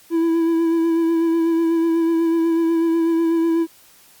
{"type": "tone with vibrato", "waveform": "triangle", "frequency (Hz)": 330.9, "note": "E4", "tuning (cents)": 7, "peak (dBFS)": -13, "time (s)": [0.1, 3.67], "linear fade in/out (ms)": 50, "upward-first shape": "sine", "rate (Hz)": 8.1, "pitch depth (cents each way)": 23, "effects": ["white hiss -50 dBFS RMS until 4.2 s", "Opus 48 kbps"]}